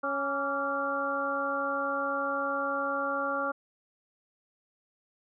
harmonic tone with a mistuned harmonic, 277.2 Hz, C#4, in tune, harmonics 1 / 2 / 3 / 4 / 5, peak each -38 / -33 / -38 / -34 / -32 dBFS, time 0.03-3.52 s, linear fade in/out 10 ms, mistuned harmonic 4, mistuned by +67 cents, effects none

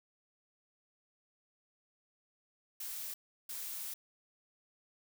blue noise bursts at uneven times, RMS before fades -42 dBFS, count 2, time 2.8-3.14 / 3.49-3.94 s, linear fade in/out 5 ms, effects none

